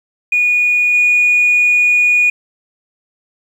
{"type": "tone with level steps", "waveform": "sine", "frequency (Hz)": 2454, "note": "D#7", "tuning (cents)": -25, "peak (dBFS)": [-9, -7], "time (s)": [0.32, 2.3], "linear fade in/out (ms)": 5, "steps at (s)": 0.93, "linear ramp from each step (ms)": 20, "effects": ["tanh soft clip ceiling -5 dBFS", "7-bit"]}